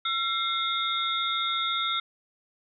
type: tone cluster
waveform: sine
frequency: 1351 / 2117 / 3411 / 3677 Hz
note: E6 / C7 / G#7 / A#7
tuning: +42 / +20 / +46 / -24 cents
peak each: -29 / -34 / -34 / -29 dBFS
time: 0.05-2 s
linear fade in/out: 5 ms
effects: none